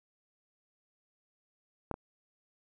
clicks, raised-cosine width 1 ms, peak -18 / -25 dBFS, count 2, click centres 1.913 / 1.941 s, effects none

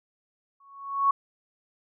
sine tone with exponential growth, 1108.7 Hz, C#6, in tune, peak -16 dBFS, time 0.6-1.11 s, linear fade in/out 5 ms, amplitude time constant 110 ms, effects none

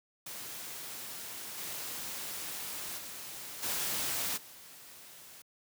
white noise with level steps, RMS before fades -43 / -40 / -44 / -34 / -52 dBFS, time 0.26-5.42 s, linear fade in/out 5 ms, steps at 1.57 / 2.97 / 3.62 / 4.36 s, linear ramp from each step 20 ms, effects high-pass 80 Hz 12 dB/octave

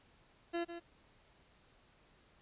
30% pulse tone with echo, 341.2 Hz, F4, 40 cents flat, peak -32 dBFS, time 0.53-0.65 s, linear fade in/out 20 ms, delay 150 ms, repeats 1, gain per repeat -9 dB, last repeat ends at 0.8 s, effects pink hiss -67 dBFS RMS until 2.41 s + resampled to 8000 Hz

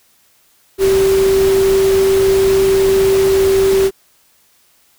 sine tone in noise, 386.8 Hz, G4, 23 cents flat, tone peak -9 dBFS, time 0.78-3.91 s, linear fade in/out 50 ms, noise pink, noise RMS -23 dBFS, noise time 0.78-3.91 s, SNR +11 dB, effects white hiss -54 dBFS RMS until 4.98 s

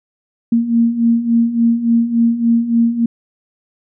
sine beating tone pair, 230 / 233.5 Hz, A#3 / A#3, -23 / +3 cents, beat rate 3.5 Hz, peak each -17 / -12 dBFS, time 0.52-3.06 s, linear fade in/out 5 ms, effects none

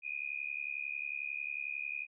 sine tone with amplitude modulation, 2466 Hz, D#7, 16 cents flat, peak -32 dBFS, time 0.02-2.07 s, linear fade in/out 50 ms, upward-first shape sine, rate 71.1 Hz, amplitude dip 100%, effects none

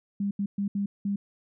sine tone bursts at uneven times, 200.5 Hz, G3, 39 cents sharp, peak -25 dBFS, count 5, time 0.2-0.31 / 0.39-0.46 / 0.58-0.68 / 0.75-0.86 / 1.05-1.16 s, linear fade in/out 5 ms, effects none

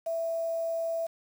sine tone with quantisation, 661 Hz, E5, 5 cents sharp, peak -28 dBFS, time 0.06-1.07 s, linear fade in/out 10 ms, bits 8, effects none

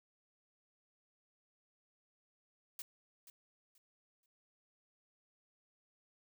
blue noise with echo, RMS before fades -45 dBFS, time 2.79-2.82 s, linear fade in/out 2 ms, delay 480 ms, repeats 3, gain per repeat -12 dB, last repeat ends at 4.26 s, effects none

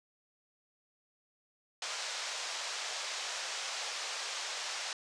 white band-pass noise, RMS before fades -39 dBFS, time 1.82-4.93 s, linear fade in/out 2 ms, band 540 to 6500 Hz, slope 24 dB/octave, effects resampled to 22050 Hz

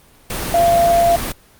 sine tone in noise, 685 Hz, F5, 34 cents flat, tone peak -10 dBFS, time 0.54-1.16 s, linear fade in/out 2 ms, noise pink, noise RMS -23 dBFS, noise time 0.3-1.32 s, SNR +10 dB, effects pink hiss -49 dBFS RMS until 1.59 s + Opus 24 kbps

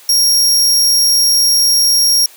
sawtooth tone, 5588 Hz, F8, in tune, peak -6 dBFS, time 0.09-2.26 s, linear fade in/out 2 ms, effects white hiss -41 dBFS RMS until 2.36 s + high-pass 400 Hz 12 dB/octave

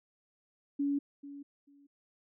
sine tone with echo, 283.1 Hz, C#4, 37 cents sharp, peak -28 dBFS, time 0.79-0.99 s, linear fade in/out 10 ms, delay 440 ms, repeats 2, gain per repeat -15 dB, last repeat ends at 1.87 s, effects none

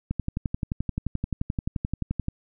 click train, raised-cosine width 5 ms, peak -14 dBFS, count 26, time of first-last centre 0.11-2.284 s, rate 11.5 Hz, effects none

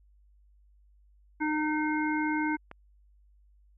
harmonic tone, 305.8 Hz, D#4, 30 cents flat, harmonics 1 / 3 / 5 / 7, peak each -28 / -33 / -35 / -36 dBFS, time 1.4-2.57 s, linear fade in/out 20 ms
click, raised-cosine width 0.5 ms, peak -27 dBFS, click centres 2.714 s
effects added 50 Hz sine -58 dBFS peak until 3.77 s

